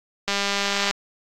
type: click train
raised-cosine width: 0.2 ms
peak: -6 dBFS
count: 127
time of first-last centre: 0.28-0.91 s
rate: 200 Hz
effects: AAC 48 kbps